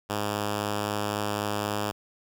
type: tone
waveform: 5% pulse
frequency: 103.83 Hz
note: G#2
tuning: in tune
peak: -16 dBFS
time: 0.09-1.92 s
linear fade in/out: 20 ms
effects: none